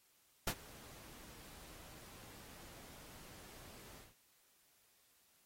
pink noise with ADSR envelope, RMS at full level -34 dBFS, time 0.47-4.15 s, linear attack 5 ms, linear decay 60 ms, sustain -23 dB, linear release 180 ms, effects white hiss -72 dBFS RMS until 5.45 s + AAC 48 kbps

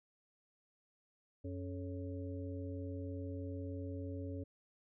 harmonic tone with a mistuned harmonic, 92.3 Hz, F#2, 4 cents flat, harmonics 1 / 3 / 5 / 6, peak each -42 / -45 / -50 / -51 dBFS, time 1.44-4.44 s, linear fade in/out 10 ms, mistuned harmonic 5, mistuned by -120 cents, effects none

